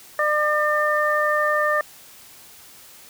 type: harmonic tone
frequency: 601 Hz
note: D5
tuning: 40 cents sharp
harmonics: 1 / 2 / 3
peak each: -22 / -22 / -22 dBFS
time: 0.19-1.81 s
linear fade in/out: 2 ms
effects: white hiss -46 dBFS RMS until 3.09 s